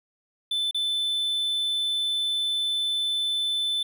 triangle tone with dropouts, 3520 Hz, A7, in tune, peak -22 dBFS, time 0.51-3.83 s, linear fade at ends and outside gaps 5 ms, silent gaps 0.711-0.745 s, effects none

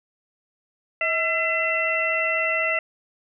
harmonic tone with a mistuned harmonic, 674 Hz, E5, 38 cents sharp, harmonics 1 / 2 / 3 / 4, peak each -27 / -30 / -24 / -25 dBFS, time 1.01-2.79 s, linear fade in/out 2 ms, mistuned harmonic 1, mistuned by -86 cents, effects none

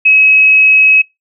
sine tone, 2559 Hz, D#7, 48 cents sharp, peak -4 dBFS, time 0.05-1.02 s, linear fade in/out 10 ms, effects noise-tail reverb RT60 0.2 s tail -25 dB re dry

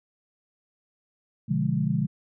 sine chord, B diminished seventh, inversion none, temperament equal, 123.47 / 146.83 / 174.61 / 207.7 Hz, B2 / D3 / F3 / Ab3, 0 / 0 / 0 / 0 cents, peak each -30 / -26 / -28 / -28 dBFS, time 1.48-2.07 s, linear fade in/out 20 ms, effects none

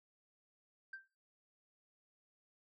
sine tone with exponential decay, 1568 Hz, G6, in tune, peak -40 dBFS, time 0.93-1.08 s, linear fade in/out 5 ms, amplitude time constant 32 ms, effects noise-tail reverb RT60 0.3 s tail -21 dB re dry + tanh soft clip ceiling -42 dBFS

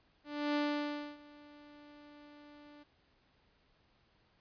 sawtooth tone with ADSR envelope, 293.7 Hz, D4, in tune, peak -26 dBFS, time 0.24-2.84 s, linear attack 310 ms, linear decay 620 ms, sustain -24 dB, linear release 18 ms, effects pink hiss -71 dBFS RMS until 4.4 s + resampled to 11025 Hz

